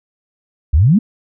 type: exponential sweep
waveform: sine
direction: up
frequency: 63.2 to 237.3 Hz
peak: -7 dBFS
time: 0.73-0.99 s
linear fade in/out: 10 ms
effects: none